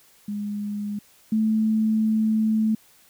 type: tone pair in turn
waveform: sine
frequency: 206.2 / 218.5 Hz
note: G#3 / A3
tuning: -12 / -12 cents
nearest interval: minor second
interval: 100 cents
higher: second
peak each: -26 / -18 dBFS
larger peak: second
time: 0.28-0.99 / 1.32-2.75 s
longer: second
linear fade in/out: 5 ms
effects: white hiss -56 dBFS RMS until 3.09 s